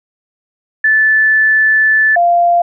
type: tone pair in turn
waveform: sine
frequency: 1748 / 693.7 Hz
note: A6 / F5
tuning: -12 / -12 cents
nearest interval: octave + major third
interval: 1600 cents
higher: first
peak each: -7 dBFS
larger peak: neither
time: 0.84-2.16 / 2.16-2.62 s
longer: first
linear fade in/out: 5 ms
effects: none